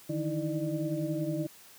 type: tone cluster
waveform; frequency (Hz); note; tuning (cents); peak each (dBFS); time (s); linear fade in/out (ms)
sine; 151.3 / 162 / 306.6 / 323.3 / 598; D#3 / E3 / D#4 / E4 / D5; -48 / -30 / -25 / -34 / +31; -34 / -39 / -39 / -33 / -37; 0.09-1.47; 10
effects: white hiss -54 dBFS RMS until 1.78 s + high-pass 80 Hz 12 dB/octave